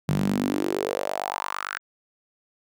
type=tone with high-pass filter sweep; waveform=sawtooth; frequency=48.82 Hz; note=G1; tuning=6 cents flat; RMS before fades=-27 dBFS; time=0.08-1.79 s; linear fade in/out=10 ms; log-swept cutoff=150 to 1600 Hz; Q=4.7; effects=none